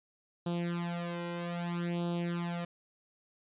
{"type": "tone with flanger", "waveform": "sawtooth", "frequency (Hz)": 172.6, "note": "F3", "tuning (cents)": -20, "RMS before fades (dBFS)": -35, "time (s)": [0.46, 2.65], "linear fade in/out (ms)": 5, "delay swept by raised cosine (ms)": [0.24, 2.04], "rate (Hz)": 0.62, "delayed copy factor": 0.9, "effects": ["resampled to 8000 Hz"]}